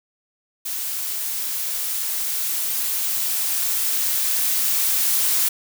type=noise with level ramp; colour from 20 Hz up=blue; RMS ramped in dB=-27 to -19 dBFS; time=0.65-5.49 s; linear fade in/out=10 ms; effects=none